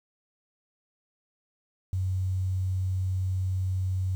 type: tone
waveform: sine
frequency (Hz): 93.5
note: F#2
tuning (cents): +19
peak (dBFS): -25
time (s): 1.93-4.15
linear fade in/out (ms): 0
effects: 9-bit